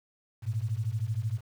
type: beating tone pair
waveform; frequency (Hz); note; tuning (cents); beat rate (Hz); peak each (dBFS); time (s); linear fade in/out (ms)
sine; 103.83 / 116.83; G#2 / A#2; 0 / +4; 13; -31; 0.42-1.41; 50
effects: 9-bit